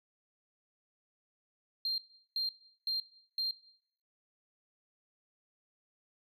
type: tone bursts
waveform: sine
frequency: 4186 Hz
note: C8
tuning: in tune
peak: -29 dBFS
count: 4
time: 1.85-3.51 s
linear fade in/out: 2 ms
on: 130 ms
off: 380 ms
effects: noise-tail reverb RT60 0.7 s tail -19 dB re dry + tanh soft clip ceiling -28 dBFS